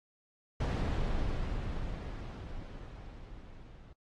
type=noise with level ramp; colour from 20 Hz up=brown; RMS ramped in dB=-29 to -52 dBFS; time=0.6-3.93 s; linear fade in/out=5 ms; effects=low-pass 5000 Hz 12 dB/octave + AAC 32 kbps